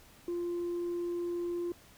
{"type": "tone", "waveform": "sine", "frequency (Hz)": 347.6, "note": "F4", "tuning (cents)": -8, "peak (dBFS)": -30, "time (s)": [0.28, 1.72], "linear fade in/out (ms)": 2, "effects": ["tanh soft clip ceiling -30 dBFS", "pink hiss -58 dBFS RMS until 1.97 s"]}